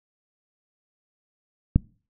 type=click; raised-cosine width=5 ms; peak=-4 dBFS; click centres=1.76 s; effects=noise-tail reverb RT60 0.4 s tail -24 dB re dry